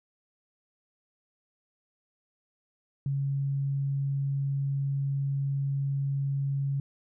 sine tone, 138.59 Hz, C#3, in tune, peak -26 dBFS, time 3.06-6.8 s, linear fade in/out 2 ms, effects none

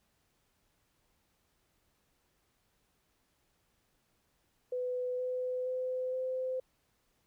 sine tone with pitch steps, 499.9 / 504.8 / 509.8 / 514.8 Hz, B4 / B4 / C5 / C5, +21 / +38 / -45 / -28 cents, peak -32 dBFS, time 4.72-6.6 s, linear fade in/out 5 ms, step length 470 ms, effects pink hiss -75 dBFS RMS until 7.26 s

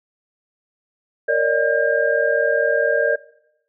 sine tone cluster, 463.5 / 568 / 608 / 1605 Hz, A#4 / C#5 / D#5 / G6, -10 / +42 / -40 / +40 cents, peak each -21 dBFS, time 1.28-3.16 s, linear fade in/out 10 ms, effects noise-tail reverb RT60 0.8 s tail -20 dB re dry

